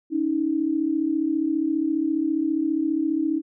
sine tone pair together, 284 / 318.8 Hz, C#4 / D#4, +42 / +42 cents, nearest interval major second, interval 200 cents, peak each -25 / -22 dBFS, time 0.1-3.42 s, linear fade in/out 50 ms, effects none

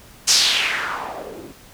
blue noise with low-pass filter sweep, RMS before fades -21 dBFS, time 0.27-1.53 s, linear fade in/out 20 ms, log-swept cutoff 6300 to 270 Hz, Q 2.9, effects pink hiss -46 dBFS RMS until 1.73 s

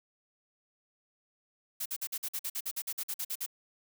blue noise bursts, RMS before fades -35 dBFS, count 16, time 1.8-3.463 s, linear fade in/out 10 ms, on 58 ms, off 49 ms, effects none

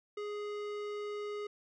sine tone with tanh clipping, 415.5 Hz, G#4, 1 cent sharp, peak -39 dBFS, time 0.17-1.47 s, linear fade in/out 5 ms, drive 18 dB, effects none

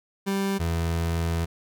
30% pulse tone pair in turn, 196 / 83.37 Hz, G3 / E2, 0 / +20 cents, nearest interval octave + minor third, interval 1480 cents, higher first, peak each -21 dBFS, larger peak neither, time 0.26-0.59 / 0.59-1.46 s, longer second, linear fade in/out 20 ms, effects none

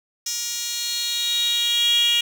10% pulse tone with high-pass filter sweep, 474.2 Hz, A#4, 30 cents sharp, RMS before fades -22 dBFS, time 0.26-2.21 s, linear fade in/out 5 ms, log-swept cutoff 5100 to 3100 Hz, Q 9.7, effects none

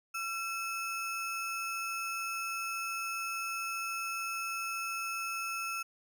square ring-modulated tone, 1975.5 Hz, B6, in tune, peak -32 dBFS, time 0.14-5.83 s, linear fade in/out 10 ms, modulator 622 Hz, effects none

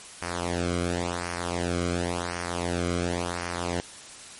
sawtooth tone with flanger, 87.31 Hz, F2, in tune, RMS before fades -29 dBFS, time 0.22-3.8 s, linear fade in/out 0 ms, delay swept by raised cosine 0.26 to 1.13 ms, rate 0.93 Hz, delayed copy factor -0.85, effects white hiss -44 dBFS RMS until 4.39 s + MP3 48 kbps

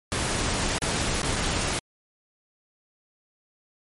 pink noise with dropouts, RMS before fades -26 dBFS, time 0.12-1.79 s, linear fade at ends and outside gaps 0 ms, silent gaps 0.783-0.819 / 1.218-1.231 / 1.359-1.363 s, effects MP3 48 kbps

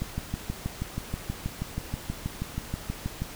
click train, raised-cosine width 5 ms, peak -17 dBFS, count 21, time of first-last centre 0.02-3.22 s, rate 6.25 Hz, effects pink hiss -42 dBFS RMS until 3.35 s

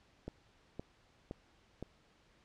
click train, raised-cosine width 2 ms, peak -28 dBFS, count 4, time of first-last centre 0.28-1.826 s, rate 1.94 Hz, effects pink hiss -68 dBFS RMS until 2.44 s + low-pass 5000 Hz 12 dB/octave

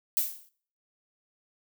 violet noise with exponential decay, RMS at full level -23 dBFS, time 0.17-0.49 s, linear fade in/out 0 ms, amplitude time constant 69 ms, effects noise-tail reverb RT60 0.5 s tail -20 dB re dry

